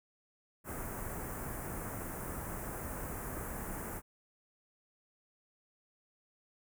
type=band-stop noise; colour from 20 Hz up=pink; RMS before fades=-41 dBFS; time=0.64-4.02 s; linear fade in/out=50 ms; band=1800 to 8300 Hz; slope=24 dB/octave; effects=none